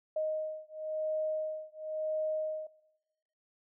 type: beating tone pair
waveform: sine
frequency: 622.3 / 623.26 Hz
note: D#5 / D#5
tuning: 0 / +3 cents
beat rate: 0.96 Hz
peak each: -35 / -35 dBFS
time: 0.16-2.67 s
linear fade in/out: 5 ms
effects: noise-tail reverb RT60 1.0 s tail -19 dB re dry